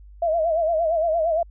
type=tone with vibrato; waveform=sine; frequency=654 Hz; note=E5; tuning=14 cents flat; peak=-18 dBFS; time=0.22-1.43 s; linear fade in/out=5 ms; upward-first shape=sine; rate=8.7 Hz; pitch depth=94 cents each way; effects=added 50 Hz sine -42 dBFS peak until 1.5 s